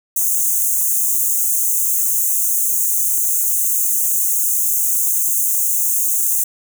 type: high-pass noise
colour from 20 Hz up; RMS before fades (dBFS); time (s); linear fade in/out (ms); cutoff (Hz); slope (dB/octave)
white; -17; 0.16-6.44; 5; 6200; 96
effects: none